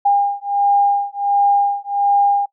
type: beating tone pair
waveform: sine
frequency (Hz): 806 / 807.4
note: G5 / G#5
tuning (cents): +48 / -49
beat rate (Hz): 1.4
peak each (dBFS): -16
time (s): 0.05-2.46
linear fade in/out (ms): 10
effects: noise-tail reverb RT60 0.1 s tail -23 dB re dry